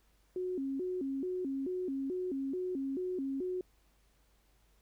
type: tone with vibrato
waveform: sine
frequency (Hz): 315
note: D#4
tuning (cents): +21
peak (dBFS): -33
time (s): 0.36-3.61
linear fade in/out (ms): 2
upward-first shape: square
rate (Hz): 2.3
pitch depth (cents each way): 260
effects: added 50 Hz sine -67 dBFS peak until 4.81 s + pink hiss -72 dBFS RMS until 4.81 s